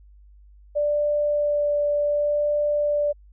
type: tone with vibrato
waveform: sine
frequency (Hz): 587.3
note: D5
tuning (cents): 0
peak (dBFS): -19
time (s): 0.75-3.13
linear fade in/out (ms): 20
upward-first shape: sine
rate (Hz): 0.68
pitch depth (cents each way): 8
effects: added 50 Hz sine -47 dBFS peak until 3.32 s